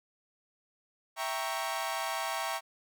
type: chord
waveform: sawtooth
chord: E diminished seventh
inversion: none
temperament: equal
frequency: 659.3 / 784 / 932.3 / 1108.7 Hz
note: E5 / G5 / Bb5 / Db6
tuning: 0 / 0 / 0 / 0 cents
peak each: -34 dBFS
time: 1.16-2.61 s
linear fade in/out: 50 ms
effects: none